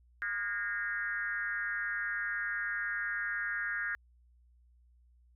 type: tone with frequency modulation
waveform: sine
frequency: 1634 Hz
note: G#6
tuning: 29 cents flat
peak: -32 dBFS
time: 0.22-3.95 s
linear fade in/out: 0 ms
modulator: 206 Hz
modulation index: 1.2
effects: added 60 Hz sine -61 dBFS peak until 5.35 s